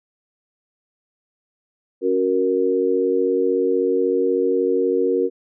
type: chord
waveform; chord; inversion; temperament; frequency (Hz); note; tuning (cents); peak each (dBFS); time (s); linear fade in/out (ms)
sine; F# major; second; equal; 277.2 / 370 / 466.2; C#4 / F#4 / A#4; 0 / 0 / 0; -24 / -20 / -19; 2.01-5.3; 50
effects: none